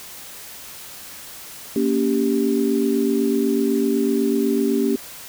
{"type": "chord", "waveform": "sine", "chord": "G diminished", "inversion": "first", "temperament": "equal with one note detuned", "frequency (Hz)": [233.1, 281.1, 392], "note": ["Bb3", "Db4", "G4"], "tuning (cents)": [0, 24, 0], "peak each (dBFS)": -21, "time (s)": [1.76, 4.96], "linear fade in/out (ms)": 2, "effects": ["white hiss -38 dBFS RMS until 5.28 s"]}